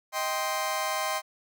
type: chord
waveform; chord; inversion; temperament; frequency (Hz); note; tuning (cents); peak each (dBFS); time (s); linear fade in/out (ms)
sawtooth; C minor; first; just; 627.9 / 784.9 / 1046.5; Eb5 / G5 / C6; +16 / +2 / 0; -29 / -29 / -27; 0.12-1.22; 50
effects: none